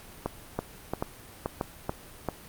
two click trains, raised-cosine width 1 ms, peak -14 / -14 dBFS, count 4 / 4, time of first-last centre 0.59-1.894 / 0.26-2.287 s, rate 2.3 / 1.48 Hz, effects pink hiss -48 dBFS RMS until 2.48 s + Opus 32 kbps

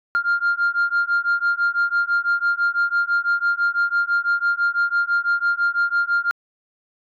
sine beating tone pair, 1396.9 / 1402.9 Hz, F6 / F6, 0 / +7 cents, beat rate 6 Hz, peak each -19 dBFS, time 0.15-6.31 s, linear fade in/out 0 ms, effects tanh soft clip ceiling -13 dBFS

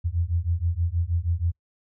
sine beating tone pair, 82.41 / 88.71 Hz, E2 / F2, 0 / +28 cents, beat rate 6.3 Hz, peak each -25 dBFS, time 0.04-1.52 s, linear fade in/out 20 ms, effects noise-tail reverb RT60 0.1 s tail -26 dB re dry

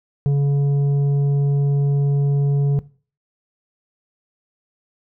sine tone with tanh clipping, 141.5 Hz, C#3, 36 cents sharp, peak -15 dBFS, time 0.26-2.79 s, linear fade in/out 0 ms, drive 6 dB, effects noise-tail reverb RT60 0.4 s tail -19 dB re dry

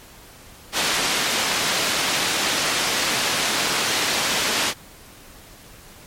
white band-pass noise, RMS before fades -22 dBFS, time 0.72-4.74 s, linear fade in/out 50 ms, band 150 to 4800 Hz, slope 12 dB/octave, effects pink hiss -45 dBFS RMS until 6.06 s + MP3 64 kbps

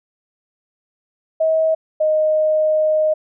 sine tone pair in turn, 639 / 620.1 Hz, D#5 / D#5, +46 / -6 cents, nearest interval minor second, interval 52 cents, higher first, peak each -13 dBFS, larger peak neither, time 1.4-1.75 / 2-3.14 s, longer second, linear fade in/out 10 ms, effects none

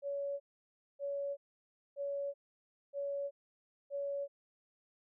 sine tone bursts, 563 Hz, C#5, 27 cents sharp, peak -35 dBFS, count 5, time 0.02-4.28 s, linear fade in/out 50 ms, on 380 ms, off 590 ms, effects none

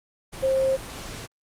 sine tone in noise, 531 Hz, C5, 25 cents sharp, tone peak -19 dBFS, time 0.42-0.77 s, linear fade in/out 20 ms, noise pink, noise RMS -37 dBFS, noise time 0.32-1.27 s, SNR +15 dB, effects low-pass 11000 Hz 12 dB/octave + Opus 32 kbps

